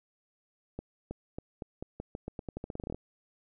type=accelerating click train; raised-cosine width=2 ms; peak=-24 dBFS; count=20; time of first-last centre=0.79-2.946 s; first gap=320 ms; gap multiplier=0.86; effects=none